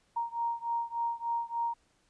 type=beating tone pair; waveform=sine; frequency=932.3 / 935.7 Hz; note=A#5 / A#5; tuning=0 / +6 cents; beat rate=3.4 Hz; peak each=-33 / -34 dBFS; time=0.16-1.74 s; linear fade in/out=10 ms; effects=pink hiss -70 dBFS RMS until 2.09 s + resampled to 22050 Hz